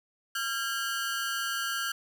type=ring-modulated tone; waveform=sawtooth; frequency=1496 Hz; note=F#6; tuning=19 cents sharp; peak=-23 dBFS; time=0.35-1.92 s; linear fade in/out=5 ms; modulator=119 Hz; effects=none